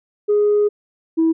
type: tone pair in turn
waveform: sine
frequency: 415.3 / 325.1 Hz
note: G#4 / E4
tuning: 0 / -24 cents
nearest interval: major third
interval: 424 cents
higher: first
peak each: -11 dBFS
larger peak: neither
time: 0.28-0.69 / 1.17-1.33 s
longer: first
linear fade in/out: 20 ms
effects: tanh soft clip ceiling -9 dBFS